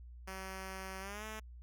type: tone with pitch glide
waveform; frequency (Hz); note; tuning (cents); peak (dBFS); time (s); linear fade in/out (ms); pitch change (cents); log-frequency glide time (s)
5% pulse; 190.1 to 217.1; F#3 to A3; +47 to -23; -32; 0.27-1.4; 10; +230; 1-1.25
effects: added 60 Hz sine -49 dBFS peak until 1.62 s